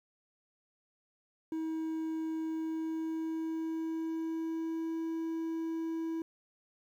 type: tone with pitch glide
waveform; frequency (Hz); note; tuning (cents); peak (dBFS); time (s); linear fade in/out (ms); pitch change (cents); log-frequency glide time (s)
triangle; 320 to 326.5; D#4 to E4; +49 to -17; -31; 1.52-6.22; 2; +34; 2.44-5
effects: 11-bit